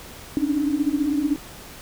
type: tone cluster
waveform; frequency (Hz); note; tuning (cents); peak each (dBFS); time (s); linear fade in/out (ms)
sine; 277.6 / 291.3 / 307; C#4 / D4 / D#4; +3 / -14 / -23; -24; 0.37-1.36; 0
effects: pink hiss -41 dBFS RMS until 1.81 s